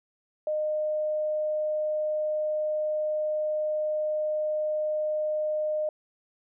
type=tone; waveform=sine; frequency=612 Hz; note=D#5; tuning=29 cents flat; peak=-25 dBFS; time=0.47-5.89 s; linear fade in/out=2 ms; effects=none